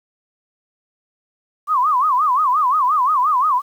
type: tone with vibrato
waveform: sine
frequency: 1114 Hz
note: C#6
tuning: 8 cents sharp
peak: -13 dBFS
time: 1.67-3.62 s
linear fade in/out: 50 ms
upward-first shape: sine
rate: 5.7 Hz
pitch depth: 220 cents each way
effects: 8-bit